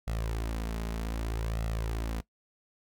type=tone with flanger; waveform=sawtooth; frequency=55.6 Hz; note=A1; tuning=19 cents sharp; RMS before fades=-33 dBFS; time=0.07-2.21 s; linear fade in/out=10 ms; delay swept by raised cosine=1.5 to 4.8 ms; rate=0.64 Hz; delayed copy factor=+0.55; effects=noise-tail reverb RT60 0.1 s tail -19 dB re dry

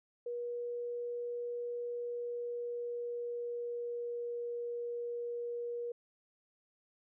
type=tone with pitch glide; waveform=sine; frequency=480.4 to 476.5 Hz; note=B4 to A#4; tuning=-48 to +38 cents; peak=-36 dBFS; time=0.26-5.92 s; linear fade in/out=5 ms; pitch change=-14 cents; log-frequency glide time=1.88-4.41 s; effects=none

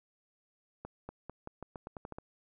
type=accelerating click train; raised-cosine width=1 ms; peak=-28 dBFS; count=11; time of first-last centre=0.85-2.185 s; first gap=240 ms; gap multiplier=0.86; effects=none

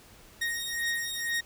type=beating tone pair; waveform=sawtooth; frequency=1864.7 / 1866.8 Hz; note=A#6 / A#6; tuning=0 / +2 cents; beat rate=2.1 Hz; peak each=-29 dBFS; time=0.41-1.41 s; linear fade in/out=10 ms; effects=pink hiss -54 dBFS RMS until 1.45 s

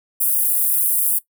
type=high-pass noise; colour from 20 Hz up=pink; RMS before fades=-18 dBFS; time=0.2-1.19 s; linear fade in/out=10 ms; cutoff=9600 Hz; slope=48 dB/octave; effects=noise-tail reverb RT60 0.1 s tail -17 dB re dry

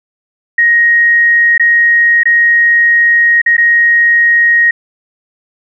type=tone with dropouts; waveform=sine; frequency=1877 Hz; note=A#6; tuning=11 cents sharp; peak=-5 dBFS; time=0.58-4.71 s; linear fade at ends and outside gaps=5 ms; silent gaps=1.579-1.596 / 2.234-2.255 / 3.417-3.461 / 3.568-3.579 s; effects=none

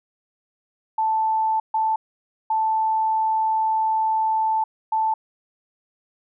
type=tone bursts at uneven times; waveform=sine; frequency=880 Hz; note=A5; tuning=in tune; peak=-18 dBFS; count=4; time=0.98-1.6 / 1.74-1.96 / 2.5-4.64 / 4.92-5.14 s; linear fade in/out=5 ms; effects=none

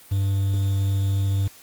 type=tone with quantisation; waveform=triangle; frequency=98 Hz; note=G2; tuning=in tune; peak=-17 dBFS; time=0.11-1.48 s; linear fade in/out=10 ms; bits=7; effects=white hiss -48 dBFS RMS until 1.62 s + Opus 32 kbps

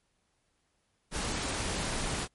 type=noise; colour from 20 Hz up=pink; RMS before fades=-33 dBFS; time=1.11-2.28 s; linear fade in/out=50 ms; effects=pink hiss -75 dBFS RMS until 2.34 s + MP3 48 kbps

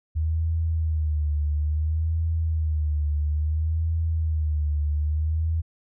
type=tone with vibrato; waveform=sine; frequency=77.78 Hz; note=D#2; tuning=in tune; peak=-21 dBFS; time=0.15-5.62 s; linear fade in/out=20 ms; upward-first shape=sine; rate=0.59 Hz; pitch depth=83 cents each way; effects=none

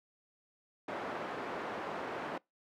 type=band-pass noise; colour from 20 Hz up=pink; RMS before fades=-40 dBFS; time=0.88-2.38 s; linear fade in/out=5 ms; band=340 to 1500 Hz; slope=12 dB/octave; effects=noise-tail reverb RT60 0.2 s tail -25 dB re dry

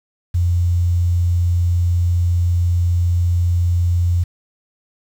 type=tone with quantisation; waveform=sine; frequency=87.31 Hz; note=F2; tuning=in tune; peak=-13 dBFS; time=0.34-4.24 s; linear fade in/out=10 ms; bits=7; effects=none

